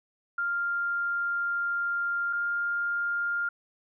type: tone pair in turn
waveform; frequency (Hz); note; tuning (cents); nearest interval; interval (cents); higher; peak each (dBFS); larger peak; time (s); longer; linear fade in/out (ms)
sine; 1396.9 / 1403.7; F6 / F6; 0 / +8; unison; 8; second; -26; neither; 0.38-2.33 / 2.33-3.49; first; 5
effects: none